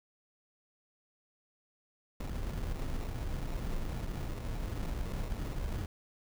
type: noise with sample-and-hold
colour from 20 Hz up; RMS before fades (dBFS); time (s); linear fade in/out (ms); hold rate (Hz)
brown; -36; 2.2-5.86; 5; 1575
effects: none